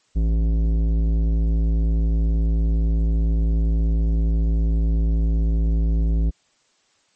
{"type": "tone with tanh clipping", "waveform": "sine", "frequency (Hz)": 55, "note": "A1", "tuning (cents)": 0, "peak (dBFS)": -18, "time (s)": [0.15, 6.31], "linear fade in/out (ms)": 20, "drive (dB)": 13, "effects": ["white hiss -63 dBFS RMS until 7.15 s", "MP3 32 kbps"]}